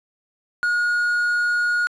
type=tone with quantisation; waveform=triangle; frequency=1441 Hz; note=F#6; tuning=46 cents flat; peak=-16 dBFS; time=0.63-1.87 s; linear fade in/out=0 ms; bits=7; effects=resampled to 22050 Hz